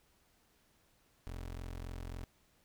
25% pulse tone, 43.65 Hz, F1, in tune, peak -38 dBFS, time 1.27-2.24 s, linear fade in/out 0 ms, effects pink hiss -71 dBFS RMS until 2.64 s

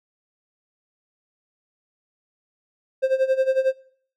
triangle tone with tremolo, 527 Hz, C5, 12 cents sharp, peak -13 dBFS, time 3.02-3.73 s, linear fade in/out 20 ms, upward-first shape sine, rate 11 Hz, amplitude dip 85%, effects noise-tail reverb RT60 0.6 s tail -23 dB re dry

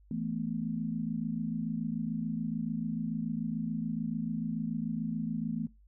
sine chord, E suspended fourth, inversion none, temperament equal, 164.81 / 220 / 246.9 Hz, E3 / A3 / B3, 0 / 0 / 0 cents, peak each -37 / -34 / -37 dBFS, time 0.11-5.67 s, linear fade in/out 2 ms, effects noise-tail reverb RT60 0.2 s tail -20 dB re dry + added 50 Hz sine -57 dBFS peak until 5.87 s

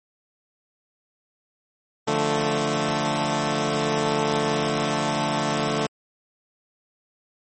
10% pulse chord, D minor, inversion none, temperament equal, 146.83 / 174.61 / 220 Hz, D3 / F3 / A3, 0 / 0 / 0 cents, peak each -17 / -22 / -16 dBFS, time 2.07-5.87 s, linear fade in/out 10 ms, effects MP3 32 kbps

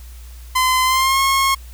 sawtooth tone with pitch glide, 1027 to 1084.3 Hz, C6 to C#6, -33 to -39 cents, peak -10 dBFS, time 0.55-1.55 s, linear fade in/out 10 ms, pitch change +94 cents, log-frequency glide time 0.84-1.2 s, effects added 60 Hz sine -34 dBFS peak until 1.73 s + white hiss -47 dBFS RMS until 1.73 s

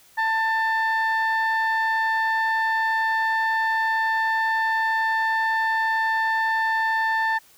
sine tone pair together, 890.5 / 1781 Hz, A5 / A6, +21 / +21 cents, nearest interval octave, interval 1200 cents, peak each -20 dBFS, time 0.17-7.39 s, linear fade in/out 20 ms, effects tanh soft clip ceiling -17 dBFS + white hiss -54 dBFS RMS until 7.57 s

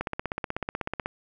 click train, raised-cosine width 0.5 ms, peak -14 dBFS, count 18, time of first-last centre 0.01-1.059 s, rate 16.2 Hz, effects none

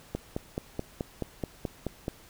click train, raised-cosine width 2 ms, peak -17 dBFS, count 10, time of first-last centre 0.15-2.081 s, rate 4.66 Hz, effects pink hiss -54 dBFS RMS until 2.29 s

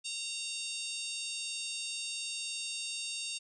harmonic tone, 921 Hz, A#5, 21 cents flat, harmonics 3 / 4 / 5 / 6 / 7 / 8 / 9 / 10, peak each -42 / -42 / -43 / -47 / -48 / -48 / -44 / -49 dBFS, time 0.04-3.39 s, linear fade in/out 20 ms, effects none

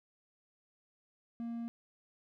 triangle tone, 233.1 Hz, A#3, in tune, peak -35 dBFS, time 1.4-1.68 s, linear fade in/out 0 ms, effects none

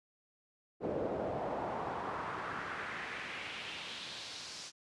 brown noise with band-pass filter sweep, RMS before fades -40 dBFS, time 0.8-4.72 s, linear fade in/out 50 ms, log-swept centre 450 to 5700 Hz, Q 2.1, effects high-pass 80 Hz 12 dB/octave + resampled to 24000 Hz

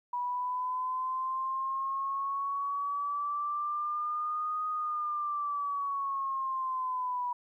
sine linear two-way sweep, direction up then down, 975 to 1244.5 to 975 Hz, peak -30 dBFS, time 0.13-7.33 s, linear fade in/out 5 ms, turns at 4.67 s, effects 12-bit

